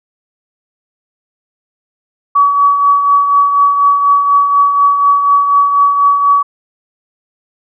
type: tone with tremolo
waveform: sine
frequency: 1136 Hz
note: C#6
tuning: 42 cents sharp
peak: -4 dBFS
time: 2.35-6.43 s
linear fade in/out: 10 ms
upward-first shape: triangle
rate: 4.1 Hz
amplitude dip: 55%
effects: none